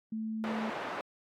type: tone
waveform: sine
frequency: 220 Hz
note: A3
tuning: in tune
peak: -33 dBFS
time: 0.12-0.7 s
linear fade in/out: 5 ms
type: band-pass noise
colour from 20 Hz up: pink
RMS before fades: -38 dBFS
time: 0.44-1.01 s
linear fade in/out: 0 ms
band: 470 to 1600 Hz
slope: 12 dB/octave
effects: AAC 64 kbps